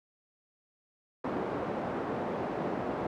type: band-pass noise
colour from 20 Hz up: pink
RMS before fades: -34 dBFS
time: 1.24-3.07 s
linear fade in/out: 5 ms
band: 230 to 860 Hz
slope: 12 dB/octave
effects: none